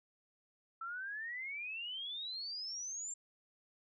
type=exponential sweep; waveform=sine; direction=up; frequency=1318.5 to 7459 Hz; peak=-40 dBFS; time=0.81-3.14 s; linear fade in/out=5 ms; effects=none